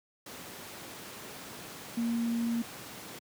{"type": "tone in noise", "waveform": "sine", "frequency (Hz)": 233.1, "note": "A#3", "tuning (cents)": 0, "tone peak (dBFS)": -27, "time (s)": [1.97, 2.62], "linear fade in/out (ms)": 5, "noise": "pink", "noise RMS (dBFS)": -44, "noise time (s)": [0.26, 3.19], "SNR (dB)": 14, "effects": ["high-pass 150 Hz 12 dB/octave"]}